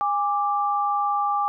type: tone pair together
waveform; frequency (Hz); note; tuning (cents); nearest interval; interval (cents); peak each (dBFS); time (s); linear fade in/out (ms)
sine; 817 / 1174.7; G#5 / D6; -29 / 0; tritone; 629; -23; 0.01-1.48; 0
effects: none